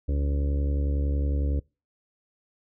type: harmonic tone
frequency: 70.9 Hz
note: C#2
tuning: 40 cents sharp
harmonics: 1 / 2 / 3 / 4 / 5 / 6 / 7 / 8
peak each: -23 / -35 / -45 / -35 / -45 / -43 / -41 / -46 dBFS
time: 0.08-1.6 s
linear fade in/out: 10 ms
effects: noise-tail reverb RT60 0.3 s tail -26 dB re dry